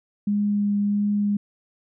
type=tone with vibrato; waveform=sine; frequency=204.8 Hz; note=G#3; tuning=24 cents flat; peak=-19 dBFS; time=0.27-1.37 s; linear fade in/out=5 ms; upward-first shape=triangle; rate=1.5 Hz; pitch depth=11 cents each way; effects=none